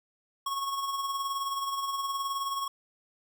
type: tone with tremolo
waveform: square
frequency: 1100 Hz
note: C#6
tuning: 14 cents flat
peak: -29 dBFS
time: 0.46-2.68 s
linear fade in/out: 5 ms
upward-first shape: sine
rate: 19 Hz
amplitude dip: 45%
effects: none

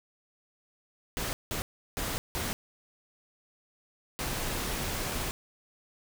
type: noise bursts at uneven times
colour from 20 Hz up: pink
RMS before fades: -33 dBFS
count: 5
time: 1.17-1.33 / 1.51-1.62 / 1.97-2.18 / 2.35-2.53 / 4.19-5.31 s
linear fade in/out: 0 ms
effects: none

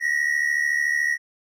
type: tone pair together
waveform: triangle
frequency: 1864.7 / 1938.4 Hz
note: A#6 / B6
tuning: 0 / -33 cents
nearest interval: minor second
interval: 67 cents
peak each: -21 dBFS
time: 0-1.18 s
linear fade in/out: 50 ms
effects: none

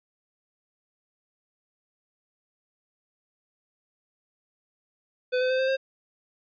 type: tone with pitch steps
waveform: square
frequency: 503 / 510.3 / 517.7 / 525.3 / 532.9 Hz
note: B4 / C5 / C5 / C5 / C5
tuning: +32 / -43 / -18 / +7 / +32 cents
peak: -23 dBFS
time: 5.32-5.77 s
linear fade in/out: 20 ms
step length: 90 ms
effects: resampled to 11025 Hz

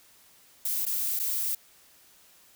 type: noise with dropouts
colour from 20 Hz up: violet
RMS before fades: -29 dBFS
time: 0.65-1.55 s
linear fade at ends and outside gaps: 5 ms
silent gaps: 0.854-0.864 / 1.193-1.197 s
effects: white hiss -58 dBFS RMS until 2.55 s

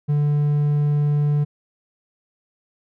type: tone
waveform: triangle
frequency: 146.83 Hz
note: D3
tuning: in tune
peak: -14 dBFS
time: 0.08-1.45 s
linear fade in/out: 20 ms
effects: none

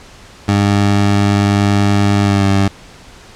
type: tone with pitch glide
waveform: 20% pulse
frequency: 101.1 to 98.34 Hz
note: G#2 to G2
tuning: -46 to +6 cents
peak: -5 dBFS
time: 0.48-2.68 s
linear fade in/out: 5 ms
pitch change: -48 cents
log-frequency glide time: 2.2-2.46 s
effects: pink hiss -39 dBFS RMS until 3.35 s + low-pass 7000 Hz 12 dB/octave

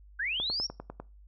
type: linear sweep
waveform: sine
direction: up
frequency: 1493 to 5660 Hz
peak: -29 dBFS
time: 0.19-0.67 s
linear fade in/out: 10 ms
type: click train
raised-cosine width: 1 ms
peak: -25 dBFS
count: 7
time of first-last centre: 0.4-1 s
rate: 10 Hz
effects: noise-tail reverb RT60 0.3 s tail -22 dB re dry + added 50 Hz sine -51 dBFS peak until 1.27 s

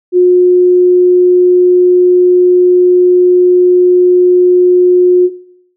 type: tone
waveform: sine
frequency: 360 Hz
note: F#4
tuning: 47 cents flat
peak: -3 dBFS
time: 0.12-5.3 s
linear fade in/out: 50 ms
effects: noise-tail reverb RT60 0.7 s tail -18 dB re dry

